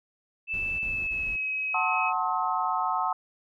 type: tone with pitch glide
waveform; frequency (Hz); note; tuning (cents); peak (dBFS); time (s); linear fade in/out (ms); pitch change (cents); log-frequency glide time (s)
sine; 2637 to 2549; E7 to D#7; 0 to +41; -27; 0.47-2.13; 50; -59; 0.81-1.44
type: noise bursts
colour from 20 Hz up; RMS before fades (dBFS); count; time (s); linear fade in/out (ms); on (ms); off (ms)
brown; -41; 3; 0.53-1.364; 10; 260; 27
type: chord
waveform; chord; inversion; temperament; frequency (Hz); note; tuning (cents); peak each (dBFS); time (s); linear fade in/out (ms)
sine; F# diminished seventh; none; just; 740 / 888 / 1065.6 / 1278.7; F#5 / A5 / C6 / Eb6; 0 / +16 / +31 / +47; -30; 1.74-3.13; 5
effects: none